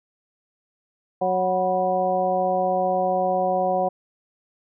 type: harmonic tone with a mistuned harmonic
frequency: 184.5 Hz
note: F#3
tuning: 5 cents flat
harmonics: 1 / 2 / 3 / 4 / 5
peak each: -31 / -30 / -23 / -22 / -32 dBFS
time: 1.21-3.89 s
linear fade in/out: 10 ms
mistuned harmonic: 5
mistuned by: +96 cents
effects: none